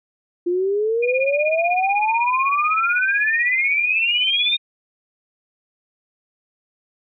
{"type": "exponential sweep", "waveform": "sine", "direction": "up", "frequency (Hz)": [344.4, 3700], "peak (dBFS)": -17, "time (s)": [0.46, 4.57], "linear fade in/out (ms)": 10}
{"type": "tone with tremolo", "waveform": "sine", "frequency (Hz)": 2435, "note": "D#7", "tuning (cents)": -38, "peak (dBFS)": -18, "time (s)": [1.02, 4.58], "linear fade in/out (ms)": 20, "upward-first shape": "sine", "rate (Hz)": 16, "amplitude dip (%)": 100}
{"effects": []}